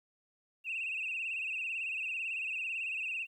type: tone with vibrato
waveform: sine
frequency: 2630 Hz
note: E7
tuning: 5 cents flat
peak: -33 dBFS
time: 0.64-3.27 s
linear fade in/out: 50 ms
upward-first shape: sine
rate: 18 Hz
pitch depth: 89 cents each way
effects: tanh soft clip ceiling -29 dBFS + 12-bit